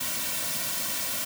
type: noise with comb filter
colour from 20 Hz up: white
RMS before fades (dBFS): -30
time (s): 0-1.25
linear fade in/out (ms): 10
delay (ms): 2.4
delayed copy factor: -0.8
effects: none